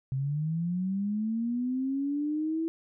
sine linear sweep, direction up, 130 to 329.6 Hz, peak -27 dBFS, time 0.12-2.68 s, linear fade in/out 0 ms, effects none

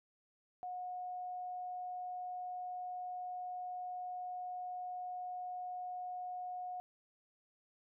sine tone, 726 Hz, F#5, 33 cents flat, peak -40 dBFS, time 0.63-6.8 s, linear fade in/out 0 ms, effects none

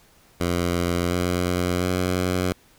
10% pulse tone with pitch steps, 87.31 / 89.2 / 91.12 Hz, F2 / F2 / F#2, 0 / +37 / -26 cents, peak -13 dBFS, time 0.4-2.53 s, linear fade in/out 10 ms, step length 710 ms, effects pink hiss -56 dBFS RMS until 2.78 s

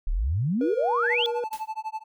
sine exponential sweep, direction up, 30.55 to 3520 Hz, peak -22 dBFS, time 0.07-1.26 s, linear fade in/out 0 ms
triangle tone with vibrato, 477.4 Hz, A#4, 41 cents sharp, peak -24 dBFS, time 0.61-1.44 s, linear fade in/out 2 ms, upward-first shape sine, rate 4.1 Hz, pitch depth 21 cents each way
triangle tone with tremolo, 875 Hz, A5, 10 cents flat, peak -25 dBFS, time 1.02-2.04 s, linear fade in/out 50 ms, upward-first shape sine, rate 12 Hz, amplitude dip 100%
white noise with exponential decay, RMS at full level -38 dBFS, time 1.53-1.73 s, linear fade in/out 0 ms, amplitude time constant 43 ms
effects none

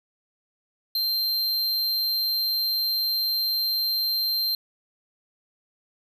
square tone, 4152 Hz, C8, 14 cents flat, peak -23 dBFS, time 0.95-4.55 s, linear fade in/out 2 ms, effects none

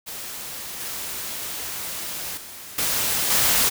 white noise with level steps, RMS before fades -34 / -31 / -39 / -23 / -19 dBFS, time 0.06-3.7 s, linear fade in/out 20 ms, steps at 0.8 / 2.37 / 2.78 / 3.3 s, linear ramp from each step 5 ms, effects none

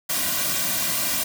white noise with comb filter, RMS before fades -24 dBFS, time 0.09-1.24 s, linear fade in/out 10 ms, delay 2.3 ms, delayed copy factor -0.9, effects none

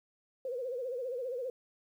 sine tone with vibrato, 502 Hz, B4, 28 cents sharp, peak -34 dBFS, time 0.45-1.5 s, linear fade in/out 2 ms, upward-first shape sine, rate 15 Hz, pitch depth 110 cents each way, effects 11-bit

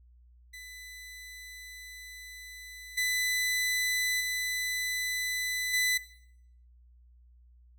sawtooth tone with level steps, 2000 Hz, B6, 21 cents sharp, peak -40 / -23 / -26 / -21 dBFS, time 0.53-5.98 s, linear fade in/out 10 ms, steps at 2.97 / 4.2 / 5.73 s, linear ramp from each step 10 ms, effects noise-tail reverb RT60 0.7 s tail -17 dB re dry + added 60 Hz sine -55 dBFS peak until 7.78 s

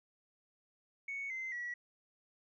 sine tone with pitch steps, 2220 / 2071 / 1932.6 Hz, C#7 / C7 / B6, +2 / -18 / -38 cents, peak -37 dBFS, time 1.08-1.74 s, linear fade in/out 5 ms, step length 220 ms, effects tanh soft clip ceiling -34 dBFS

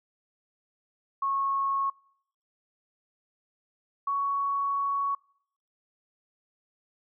sine tone pair in turn, 1097 / 1116.8 Hz, C#6 / C#6, -18 / +13 cents, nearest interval unison, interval 31 cents, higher second, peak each -25 dBFS, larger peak neither, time 1.22-1.9 / 4.07-5.15 s, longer second, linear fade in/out 5 ms, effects noise-tail reverb RT60 0.7 s tail -26 dB re dry

